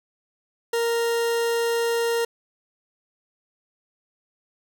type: tone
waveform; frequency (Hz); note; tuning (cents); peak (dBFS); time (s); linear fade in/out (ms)
40% pulse; 465.6; A#4; -2; -20; 0.73-2.25; 5
effects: none